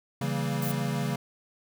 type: chord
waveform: square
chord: C# diminished seventh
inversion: none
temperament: equal with one note detuned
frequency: 138.59 / 164.81 / 192.96 / 233.1 Hz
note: C#3 / E3 / G3 / Bb3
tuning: 0 / 0 / -27 / 0 cents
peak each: -31 / -35 / -35 / -35 dBFS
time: 0.21-1.16 s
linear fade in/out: 5 ms
type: noise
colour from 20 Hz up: violet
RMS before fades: -36 dBFS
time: 0.62-0.72 s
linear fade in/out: 5 ms
effects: none